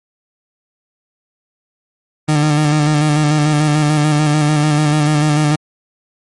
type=tone with vibrato; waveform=30% pulse; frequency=150.5 Hz; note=D3; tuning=43 cents sharp; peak=-8 dBFS; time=2.28-5.56 s; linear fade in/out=10 ms; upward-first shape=square; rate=6.8 Hz; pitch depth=30 cents each way; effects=MP3 48 kbps